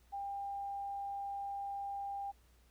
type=tone; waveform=sine; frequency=798 Hz; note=G5; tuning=31 cents sharp; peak=-38 dBFS; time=0.12-2.32 s; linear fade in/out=20 ms; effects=added 60 Hz sine -64 dBFS peak until 2.7 s + pink hiss -71 dBFS RMS until 2.7 s